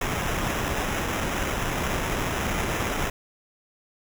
pink noise with sample-and-hold, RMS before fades -27 dBFS, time 0.01-3.1 s, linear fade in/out 5 ms, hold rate 4410 Hz, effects none

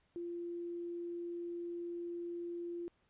sine tone, 345 Hz, F4, 21 cents flat, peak -39 dBFS, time 0.16-2.88 s, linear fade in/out 0 ms, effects pink hiss -75 dBFS RMS until 3.09 s + resampled to 8000 Hz

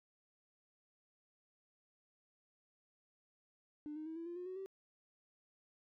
triangle tone with pitch steps, 298.6 / 309.7 / 321.1 / 333 / 345.4 / 358.2 / 371.5 / 385.2 Hz, D4 / D#4 / E4 / E4 / F4 / F4 / F#4 / G4, +29 / -8 / -45 / +18 / -19 / +44 / +7 / -30 cents, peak -39 dBFS, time 3.86-4.66 s, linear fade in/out 0 ms, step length 100 ms, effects tanh soft clip ceiling -40 dBFS

